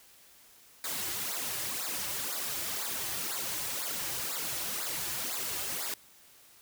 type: noise with flanger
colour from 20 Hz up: white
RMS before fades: -35 dBFS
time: 0.84-5.94 s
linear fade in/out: 2 ms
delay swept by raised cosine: 0.33 to 4.53 ms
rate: 2 Hz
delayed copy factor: -1
effects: white hiss -58 dBFS RMS until 6.61 s